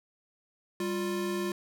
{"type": "tone pair together", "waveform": "square", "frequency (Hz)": [197.22, 351.4], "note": ["G3", "F4"], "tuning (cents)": [11, 11], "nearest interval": "minor seventh", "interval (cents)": 1000, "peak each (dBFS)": [-35, -32], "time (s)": [0.8, 1.52], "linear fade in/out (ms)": 2, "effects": []}